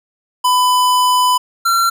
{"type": "tone pair in turn", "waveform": "square", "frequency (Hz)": [1000, 1364.3], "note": ["B5", "F6"], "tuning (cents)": [21, -41], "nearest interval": "perfect fourth", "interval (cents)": 538, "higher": "second", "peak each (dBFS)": [-11, -12], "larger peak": "first", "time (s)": [[0.44, 1.38], [1.65, 1.9]], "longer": "first", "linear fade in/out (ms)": 10, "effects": []}